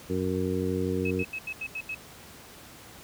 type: harmonic tone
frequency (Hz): 92.5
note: F#2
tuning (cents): 0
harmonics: 1 / 2 / 3 / 4 / 5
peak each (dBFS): -32 / -32 / -32 / -32 / -32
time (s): 0.09-1.24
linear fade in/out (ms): 20
type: tone bursts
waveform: sine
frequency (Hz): 2575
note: E7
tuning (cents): -41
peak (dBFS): -31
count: 7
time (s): 1.05-1.948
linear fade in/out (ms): 5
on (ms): 58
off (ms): 82
effects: pink hiss -48 dBFS RMS until 3.03 s + high-pass 60 Hz 12 dB/octave